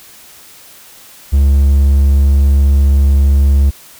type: tone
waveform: triangle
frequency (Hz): 69.5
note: C#2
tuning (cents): +5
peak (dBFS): -4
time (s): 1.32-3.71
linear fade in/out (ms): 20
effects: white hiss -39 dBFS RMS until 3.99 s